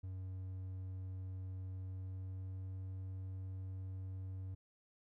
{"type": "tone with pitch glide", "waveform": "triangle", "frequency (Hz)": [93.6, 94.31], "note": ["F#2", "F#2"], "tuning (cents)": [20, 34], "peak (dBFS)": -40, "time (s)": [0.03, 4.55], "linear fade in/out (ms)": 10, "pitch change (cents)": 14, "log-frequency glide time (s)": [1.76, 2.77], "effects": []}